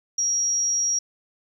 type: tone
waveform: sine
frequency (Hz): 5670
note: F8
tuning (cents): +25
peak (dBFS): -20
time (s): 0.18-0.99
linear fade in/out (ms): 5
effects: 9-bit